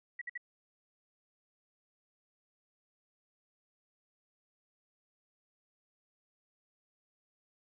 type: tone bursts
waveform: sine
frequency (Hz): 1936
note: B6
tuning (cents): -35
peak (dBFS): -37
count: 3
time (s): 0.19-0.377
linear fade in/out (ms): 5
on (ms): 25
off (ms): 56
effects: none